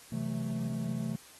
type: chord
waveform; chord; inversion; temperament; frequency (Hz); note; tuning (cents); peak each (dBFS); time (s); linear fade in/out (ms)
triangle; F# half-diminished seventh; second; equal; 130.81 / 164.81 / 185 / 220; C3 / E3 / F#3 / A3; 0 / 0 / 0 / 0; -35 / -36 / -39 / -33; 0.12-1.16; 5
effects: white hiss -54 dBFS RMS until 1.39 s + AAC 32 kbps